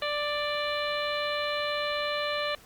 harmonic tone with a mistuned harmonic, 589 Hz, D5, 5 cents sharp, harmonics 1 / 2 / 3 / 4 / 5 / 6 / 7, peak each -31 / -34 / -36 / -37 / -38 / -39 / -39 dBFS, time 0.02-2.55 s, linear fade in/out 2 ms, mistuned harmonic 7, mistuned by -24 cents, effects pink hiss -54 dBFS RMS until 2.65 s + Opus 48 kbps

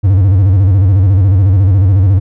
triangle tone with vibrato, 95.9 Hz, G2, 37 cents flat, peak -3 dBFS, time 0.03-2.2 s, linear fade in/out 20 ms, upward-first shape square, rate 14 Hz, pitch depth 100 cents each way, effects none

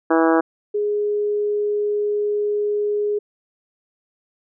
harmonic tone, 163.1 Hz, E3, 18 cents flat, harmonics 2 / 3 / 4 / 5 / 6 / 7 / 8 / 9 / 10, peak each -16 / -20 / -22 / -24 / -26 / -27 / -28 / -29 / -30 dBFS, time 0.1-0.41 s, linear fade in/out 10 ms
sine tone, 415.3 Hz, G#4, in tune, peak -18 dBFS, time 0.74-3.19 s, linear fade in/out 10 ms
effects none

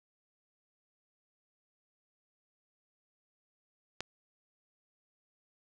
click, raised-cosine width 0.2 ms, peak -18 dBFS, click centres 4.006 s, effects none

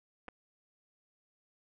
clicks, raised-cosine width 0.5 ms, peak -30 dBFS, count 2, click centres 0.282 / 0.286 s, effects none

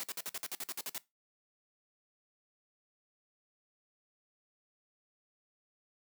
white noise bursts, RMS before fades -39 dBFS, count 12, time 0-0.98 s, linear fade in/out 0 ms, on 34 ms, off 52 ms, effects noise-tail reverb RT60 0.2 s tail -19 dB re dry + high-pass 200 Hz 12 dB/octave

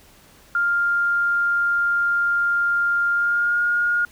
sine tone with pitch glide, 1400 to 1425.3 Hz, F6 to F6, +4 to +35 cents, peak -17 dBFS, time 0.55-4.05 s, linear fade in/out 2 ms, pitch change +31 cents, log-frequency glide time 3.12-3.62 s, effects pink hiss -51 dBFS RMS until 4.11 s

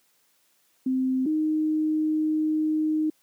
sine tone pair in turn, 260 / 310.1 Hz, C4 / D#4, -11 / -6 cents, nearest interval minor third, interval 305 cents, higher second, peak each -21 dBFS, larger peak neither, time 0.86-1.26 / 1.26-3.1 s, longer second, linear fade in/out 5 ms, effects white hiss -66 dBFS RMS until 3.22 s + high-pass 150 Hz 12 dB/octave

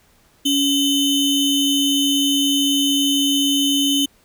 square ring-modulated tone, 1661.2 Hz, G#6, in tune, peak -13 dBFS, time 0.45-4.06 s, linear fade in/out 10 ms, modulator 1380 Hz, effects pink hiss -56 dBFS RMS until 4.24 s

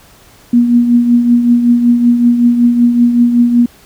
sine tone with tremolo, 239.6 Hz, A#3, 48 cents sharp, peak -3 dBFS, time 0.53-3.66 s, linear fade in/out 5 ms, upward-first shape triangle, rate 5.3 Hz, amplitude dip 60%, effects pink hiss -43 dBFS RMS until 3.85 s

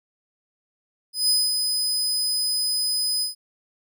sawtooth tone with ADSR envelope, 5010 Hz, D#8, 11 cents sharp, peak -14 dBFS, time 1.13-3.35 s, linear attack 160 ms, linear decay 220 ms, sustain -5 dB, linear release 130 ms, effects none

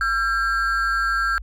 triangle ring-modulated tone, 1480 Hz, F#6, in tune, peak -14 dBFS, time 0.01-1.38 s, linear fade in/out 0 ms, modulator 124 Hz, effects added 50 Hz sine -32 dBFS peak until 1.42 s

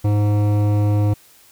sine tone with hard clipping, 103.83 Hz, G#2, in tune, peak -16 dBFS, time 0.04-1.14 s, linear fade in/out 10 ms, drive 14 dB, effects white hiss -50 dBFS RMS until 1.51 s

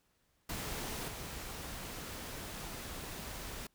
pink noise with level steps, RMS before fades -40 / -44 dBFS, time 0.49-3.67 s, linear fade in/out 5 ms, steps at 1.08 s, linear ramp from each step 2 ms, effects pink hiss -75 dBFS RMS until 3.74 s

